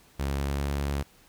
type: tone with pitch glide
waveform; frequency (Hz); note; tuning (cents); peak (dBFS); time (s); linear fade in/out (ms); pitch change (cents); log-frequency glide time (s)
sawtooth; 69.3 to 70.55; C#2 to C#2; 0 to +31; -23; 0.19-1.03; 10; +31; 0.29-0.67
effects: pink hiss -58 dBFS RMS until 1.28 s